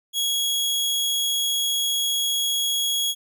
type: tone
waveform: sawtooth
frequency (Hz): 3325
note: G#7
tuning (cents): +1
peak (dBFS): -18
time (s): 0.13-3.15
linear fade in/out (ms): 50
effects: none